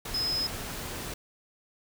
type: tone in noise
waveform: sine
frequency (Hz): 5100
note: D#8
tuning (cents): +42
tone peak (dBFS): -27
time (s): 0.14-0.47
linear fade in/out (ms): 5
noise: pink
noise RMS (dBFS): -37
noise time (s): 0.05-1.14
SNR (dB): +7
effects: none